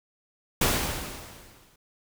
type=noise with exponential decay; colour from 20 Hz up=pink; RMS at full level=-21 dBFS; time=0.61-1.76 s; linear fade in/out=5 ms; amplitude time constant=250 ms; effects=none